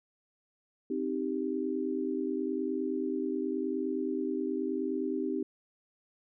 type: chord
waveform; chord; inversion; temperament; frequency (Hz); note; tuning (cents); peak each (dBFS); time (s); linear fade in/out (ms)
sine; C minor; none; equal; 261.6 / 311.1 / 392; C4 / Eb4 / G4; 0 / 0 / 0; -34; 0.9-5.43; 5
effects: none